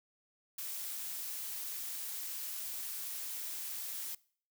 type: noise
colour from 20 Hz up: blue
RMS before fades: -41 dBFS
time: 0.58-4.15 s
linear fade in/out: 5 ms
effects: noise-tail reverb RT60 0.5 s tail -22 dB re dry